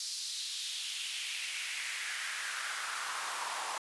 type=noise with high-pass filter sweep; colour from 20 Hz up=pink; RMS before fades=-38 dBFS; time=0-3.78 s; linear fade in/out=2 ms; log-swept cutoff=4800 to 880 Hz; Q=2.7; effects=resampled to 24000 Hz